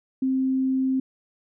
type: tone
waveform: sine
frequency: 262.8 Hz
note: C4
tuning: 8 cents sharp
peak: -20 dBFS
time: 0.22-1 s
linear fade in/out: 5 ms
effects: none